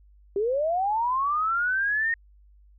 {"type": "linear sweep", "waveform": "sine", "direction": "up", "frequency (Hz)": [383.2, 1862], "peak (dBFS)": -22, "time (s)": [0.36, 2.14], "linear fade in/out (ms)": 2, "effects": ["added 50 Hz sine -52 dBFS peak until 2.78 s"]}